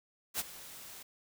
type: noise with ADSR envelope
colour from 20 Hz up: white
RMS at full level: -32 dBFS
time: 0.34-1.03 s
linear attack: 54 ms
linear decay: 29 ms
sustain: -17 dB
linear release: 9 ms
effects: none